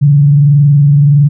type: tone with frequency modulation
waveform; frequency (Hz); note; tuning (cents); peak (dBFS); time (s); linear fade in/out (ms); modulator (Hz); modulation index
sine; 144; D3; -34; -3; 0.01-1.29; 20; 21.5; 0.32
effects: none